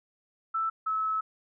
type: tone pair in turn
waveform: sine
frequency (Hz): 1323 / 1297.3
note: E6 / E6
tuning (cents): +6 / -28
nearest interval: unison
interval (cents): 34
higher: first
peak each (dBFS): -26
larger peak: neither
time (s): 0.54-0.7 / 0.86-1.21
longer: second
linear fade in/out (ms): 10
effects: none